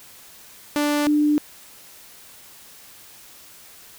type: tone pair in turn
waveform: sawtooth / sine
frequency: 293.7 / 297.6 Hz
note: D4 / D4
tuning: 0 / +23 cents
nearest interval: unison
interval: 23 cents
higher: second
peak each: -15 dBFS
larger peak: neither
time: 0.76-1.07 / 1.07-1.38 s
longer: neither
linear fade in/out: 0 ms
effects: white hiss -46 dBFS RMS until 3.98 s